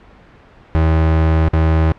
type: tone with dropouts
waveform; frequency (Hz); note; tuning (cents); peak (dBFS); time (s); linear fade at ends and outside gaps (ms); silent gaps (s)
35% pulse; 80; D#2; +49; -9; 0.75-1.92; 0; 1.486-1.534
effects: pink hiss -44 dBFS RMS until 1.98 s + low-pass 2000 Hz 12 dB/octave

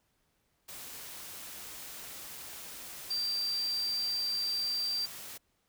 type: tone in noise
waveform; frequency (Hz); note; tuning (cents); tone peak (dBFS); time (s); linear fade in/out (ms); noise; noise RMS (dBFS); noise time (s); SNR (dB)
sine; 4699; D8; 0; -30; 3.1-5.06; 10; white; -45; 0.68-5.38; +12
effects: pink hiss -75 dBFS RMS until 5.68 s

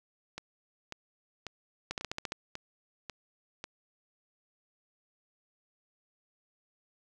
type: two click trains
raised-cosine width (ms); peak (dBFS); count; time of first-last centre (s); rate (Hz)
0.2; -22 / -17; 7 / 7; 0.38-3.641 / 1.91-2.321; 1.84 / 14.6
effects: none

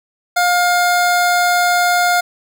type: tone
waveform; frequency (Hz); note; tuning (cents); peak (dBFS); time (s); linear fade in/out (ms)
25% pulse; 709; F5; +26; -8; 0.36-2.21; 10
effects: none

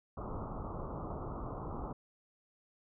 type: low-pass noise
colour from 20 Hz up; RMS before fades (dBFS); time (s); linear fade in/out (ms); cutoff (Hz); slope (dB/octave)
pink; -41; 0.17-1.93; 5; 1300; 96
effects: none

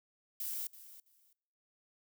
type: noise with echo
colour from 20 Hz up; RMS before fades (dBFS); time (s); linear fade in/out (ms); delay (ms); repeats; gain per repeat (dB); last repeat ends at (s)
violet; -39; 0.4-0.67; 2; 330; 2; -15; 1.33
effects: noise-tail reverb RT60 1.0 s tail -26 dB re dry

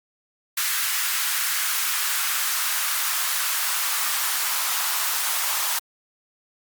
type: noise with high-pass filter sweep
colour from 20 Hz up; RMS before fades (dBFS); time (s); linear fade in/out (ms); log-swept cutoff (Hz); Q
white; -24; 0.57-5.79; 5; 1500 to 940; 1.8
effects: Opus 48 kbps

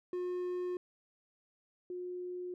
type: tone pair in turn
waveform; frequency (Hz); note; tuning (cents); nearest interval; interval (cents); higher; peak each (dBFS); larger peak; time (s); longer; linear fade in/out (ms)
triangle / sine; 359.6 / 359.6; F#4 / F#4; -49 / -49; unison; 0; neither; -32 / -38; first; 0.13-0.77 / 1.9-2.54; neither; 2
effects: none

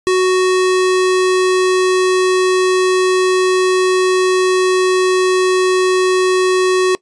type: tone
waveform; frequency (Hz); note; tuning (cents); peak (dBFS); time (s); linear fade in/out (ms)
square; 370.6; F#4; +3; -11; 0.07-6.95; 0
effects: noise-tail reverb RT60 0.1 s tail -21 dB re dry + resampled to 22050 Hz

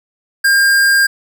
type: tone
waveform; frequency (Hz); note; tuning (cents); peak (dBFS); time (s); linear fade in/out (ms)
square; 1606; G6; +41; -9; 0.44-1.07; 10
effects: none

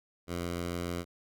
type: tone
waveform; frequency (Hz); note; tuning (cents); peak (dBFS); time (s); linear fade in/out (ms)
10% pulse; 86.9; F2; -8; -25; 0.27-1.05; 50
effects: none

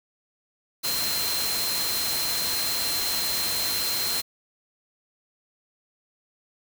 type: tone in noise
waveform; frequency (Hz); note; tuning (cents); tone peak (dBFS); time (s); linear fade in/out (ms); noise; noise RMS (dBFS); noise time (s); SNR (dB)
sine; 4139; C8; -20; -28; 0.83-4.22; 20; white; -28; 0.83-4.22; -3
effects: none

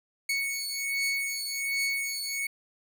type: beating tone pair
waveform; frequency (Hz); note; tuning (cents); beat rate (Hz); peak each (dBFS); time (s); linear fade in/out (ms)
sawtooth; 2217 / 2218.3; C#7 / C#7; 0 / +1; 1.3; -28 / -28; 0.29-2.47; 5
effects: none

